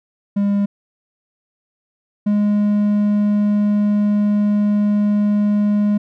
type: tone pair in turn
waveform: triangle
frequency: 201.7 / 207.1 Hz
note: G3 / G#3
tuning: +50 / -5 cents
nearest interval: unison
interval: 45 cents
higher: second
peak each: -12 / -11 dBFS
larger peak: second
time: 0.36-0.66 / 2.26-5.98 s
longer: second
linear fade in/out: 10 ms
effects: none